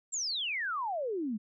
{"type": "exponential sweep", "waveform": "sine", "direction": "down", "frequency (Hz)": [7670, 200], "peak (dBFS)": -31, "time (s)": [0.12, 1.38], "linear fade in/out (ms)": 20, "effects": []}